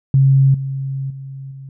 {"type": "tone with level steps", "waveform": "sine", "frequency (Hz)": 135.5, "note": "C#3", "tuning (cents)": -39, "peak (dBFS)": [-8, -20, -28, -31], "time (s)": [0.14, 1.69], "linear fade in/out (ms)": 2, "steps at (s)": [0.54, 1.1, 1.51], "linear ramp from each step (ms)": 5, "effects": []}